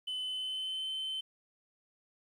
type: tone with pitch glide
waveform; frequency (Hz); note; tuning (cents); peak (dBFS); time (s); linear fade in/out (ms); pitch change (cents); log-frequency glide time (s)
sine; 3024 to 3075; F#7 to G7; +37 to -34; -32; 0.07-1.21; 10; +29; 0.21-0.89
effects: tanh soft clip ceiling -33 dBFS + 11-bit